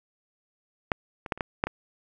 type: clicks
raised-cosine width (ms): 0.5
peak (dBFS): -8 / -21 / -10 / -27 / -12 / -8 / -15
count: 7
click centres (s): 0.918 / 1.262 / 1.322 / 1.376 / 1.408 / 1.639 / 1.67
effects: none